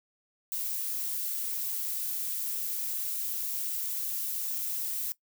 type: noise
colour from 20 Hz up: violet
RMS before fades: -33 dBFS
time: 0.52-5.12 s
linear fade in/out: 0 ms
effects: noise-tail reverb RT60 0.1 s tail -19 dB re dry